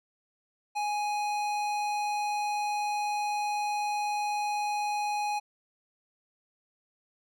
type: tone with tanh clipping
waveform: sine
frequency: 832 Hz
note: G#5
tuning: 3 cents sharp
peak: -30 dBFS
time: 0.75-5.4 s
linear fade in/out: 20 ms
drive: 18 dB
effects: none